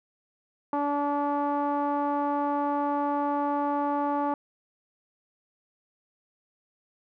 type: tone with low-pass filter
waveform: sawtooth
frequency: 288.1 Hz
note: D4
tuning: 33 cents flat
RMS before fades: -27 dBFS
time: 0.73-4.34 s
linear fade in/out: 2 ms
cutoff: 980 Hz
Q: 6.4
effects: none